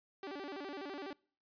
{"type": "tone with vibrato", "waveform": "sawtooth", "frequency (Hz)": 335, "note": "E4", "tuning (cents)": 28, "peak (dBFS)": -38, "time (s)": [0.23, 1.13], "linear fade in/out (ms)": 2, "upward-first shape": "square", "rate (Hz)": 12, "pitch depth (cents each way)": 260, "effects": ["noise-tail reverb RT60 0.5 s tail -26 dB re dry", "resampled to 11025 Hz"]}